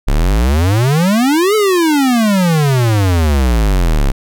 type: exponential two-way sweep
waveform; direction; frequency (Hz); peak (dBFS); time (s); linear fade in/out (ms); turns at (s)
square; up then down; 32.28 to 440 to 32.28; -10; 0.07-4.12; 10; 1.55
effects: none